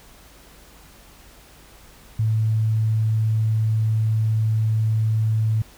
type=tone; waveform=sine; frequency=110 Hz; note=A2; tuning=in tune; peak=-17 dBFS; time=2.19-5.62 s; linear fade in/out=5 ms; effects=added 50 Hz sine -51 dBFS peak until 5.77 s + pink hiss -49 dBFS RMS until 5.77 s